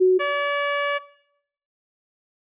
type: tone pair in turn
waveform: sine / 15% pulse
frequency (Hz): 370.5 / 572.9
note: F#4 / D5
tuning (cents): +2 / -43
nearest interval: minor sixth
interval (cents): 755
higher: second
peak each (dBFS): -12 / -14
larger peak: first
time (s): 0-0.19 / 0.19-0.99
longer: second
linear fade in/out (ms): 20
effects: noise-tail reverb RT60 0.7 s tail -18 dB re dry + resampled to 8000 Hz